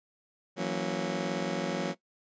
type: chord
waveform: 20% pulse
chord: F# dominant seventh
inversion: third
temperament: just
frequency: 166.5 / 185 / 231.2 / 277.5 Hz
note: E3 / F#3 / A#3 / C#4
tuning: +18 / 0 / -14 / +2 cents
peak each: -32 / -29 / -31 / -32 dBFS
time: 0.56-1.95 s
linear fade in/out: 50 ms
effects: noise-tail reverb RT60 0.1 s tail -17 dB re dry + resampled to 16000 Hz